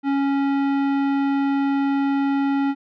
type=tone with tanh clipping; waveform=sine; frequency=277.2 Hz; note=C#4; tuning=in tune; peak=-20 dBFS; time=0.03-2.75 s; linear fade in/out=50 ms; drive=16 dB; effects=none